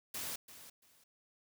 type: noise with echo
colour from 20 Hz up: white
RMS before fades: -41 dBFS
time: 0.14-0.36 s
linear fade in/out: 5 ms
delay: 340 ms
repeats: 2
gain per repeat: -13 dB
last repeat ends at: 1.04 s
effects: none